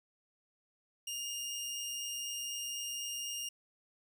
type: tone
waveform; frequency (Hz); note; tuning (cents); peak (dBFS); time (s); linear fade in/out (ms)
20% pulse; 2828; F7; +21; -33; 1.07-3.49; 5
effects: none